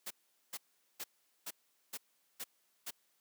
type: noise bursts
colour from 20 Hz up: white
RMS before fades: -42 dBFS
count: 7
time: 0.06-2.909 s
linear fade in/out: 10 ms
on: 47 ms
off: 420 ms
effects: white hiss -75 dBFS RMS until 3.2 s + high-pass 200 Hz 12 dB/octave